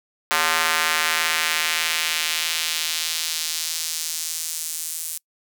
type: tone with high-pass filter sweep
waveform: square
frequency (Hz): 80.8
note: E2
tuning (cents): -34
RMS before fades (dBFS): -24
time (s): 0.31-5.18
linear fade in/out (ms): 0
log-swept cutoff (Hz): 1200 to 8900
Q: 1.1
effects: noise-tail reverb RT60 0.1 s tail -25 dB re dry